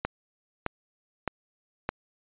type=click train; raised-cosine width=0.5 ms; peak=-12 dBFS; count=4; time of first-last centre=0.05-1.89 s; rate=1.63 Hz; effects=resampled to 8000 Hz